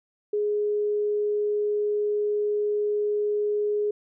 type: tone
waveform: sine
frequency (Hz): 416.8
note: G#4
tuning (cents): +6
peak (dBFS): -22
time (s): 0.33-3.91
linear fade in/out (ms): 5
effects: none